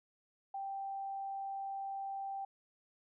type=tone; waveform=sine; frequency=784 Hz; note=G5; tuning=in tune; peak=-38 dBFS; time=0.54-2.45 s; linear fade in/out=5 ms; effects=none